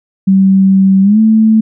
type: tone with pitch glide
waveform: sine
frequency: 192.4 to 219.7 Hz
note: G3 to A3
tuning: -32 to -2 cents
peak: -4 dBFS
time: 0.27-1.61 s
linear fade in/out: 10 ms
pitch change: +230 cents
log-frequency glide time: 1.02-1.19 s
effects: none